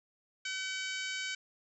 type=harmonic tone; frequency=760 Hz; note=F#5; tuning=46 cents sharp; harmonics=2 / 3 / 4 / 5 / 6 / 7 / 8 / 9 / 10; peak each=-40 / -40 / -42 / -47 / -46 / -50 / -50 / -48 / -52 dBFS; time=0.45-1.35 s; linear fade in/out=5 ms; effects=none